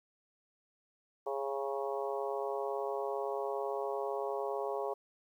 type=harmonic tone with a mistuned harmonic; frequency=137.8 Hz; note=C#3; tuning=10 cents flat; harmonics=3 / 4 / 5 / 6 / 7 / 8; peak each=-37 / -39 / -41 / -43 / -44 / -45 dBFS; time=1.26-4.94 s; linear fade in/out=10 ms; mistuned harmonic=7; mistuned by=-19 cents; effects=11-bit